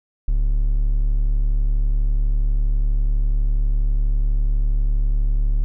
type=tone; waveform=triangle; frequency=36.09 Hz; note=D1; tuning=29 cents flat; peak=-13 dBFS; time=0.28-5.64 s; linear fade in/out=0 ms; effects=none